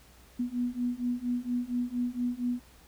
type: beating tone pair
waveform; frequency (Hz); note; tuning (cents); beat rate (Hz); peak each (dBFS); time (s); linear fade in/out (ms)
sine; 242.3 / 246.6; B3 / B3; -33 / -2; 4.3; -32 / -31; 0.39-2.6; 10
effects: added 61 Hz sine -58 dBFS peak until 2.87 s + pink hiss -58 dBFS RMS until 2.87 s